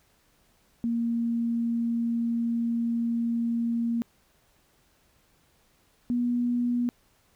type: tone pair in turn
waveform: sine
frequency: 233.1 / 242.1 Hz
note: A#3 / B3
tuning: 0 / -34 cents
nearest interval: minor second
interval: 66 cents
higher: second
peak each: -24 / -23 dBFS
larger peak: second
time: 0.84-4.02 / 6.1-6.89 s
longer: first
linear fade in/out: 0 ms
effects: pink hiss -65 dBFS RMS until 7.35 s